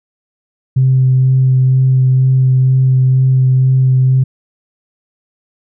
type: tone with vibrato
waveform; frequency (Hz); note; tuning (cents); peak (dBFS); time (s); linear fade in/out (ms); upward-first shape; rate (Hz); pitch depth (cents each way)
sine; 130.3; C3; -7; -6; 0.76-4.24; 10; sine; 2.1; 11
effects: tanh soft clip ceiling -2 dBFS